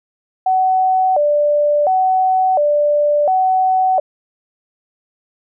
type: tone with vibrato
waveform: sine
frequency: 665 Hz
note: E5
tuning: 15 cents sharp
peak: -11 dBFS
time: 0.46-4 s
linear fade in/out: 5 ms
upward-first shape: square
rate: 0.71 Hz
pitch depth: 210 cents each way
effects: none